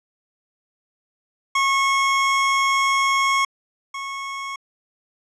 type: tone pair in turn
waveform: 25% pulse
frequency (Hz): 1093 / 1097.2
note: C#6 / C#6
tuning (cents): -25 / -18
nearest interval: unison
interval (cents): 7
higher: second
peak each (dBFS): -13 / -24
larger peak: first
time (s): 1.55-3.45 / 3.94-4.56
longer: first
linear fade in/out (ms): 5
effects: low-pass 7000 Hz 12 dB/octave